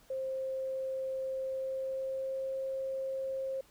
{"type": "tone with pitch glide", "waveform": "sine", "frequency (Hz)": [528, 532.9], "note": ["C5", "C5"], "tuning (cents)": [16, 32], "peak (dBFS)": -33, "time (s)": [0.1, 3.61], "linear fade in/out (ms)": 5, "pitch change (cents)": 16, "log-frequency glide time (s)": [1.39, 2.58], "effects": ["pink hiss -63 dBFS RMS until 3.7 s"]}